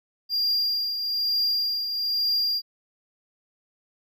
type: tone with tremolo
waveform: triangle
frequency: 4791 Hz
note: D8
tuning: 34 cents sharp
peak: -19 dBFS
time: 0.29-2.62 s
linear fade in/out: 50 ms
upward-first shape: triangle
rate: 1.1 Hz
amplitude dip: 55%
effects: none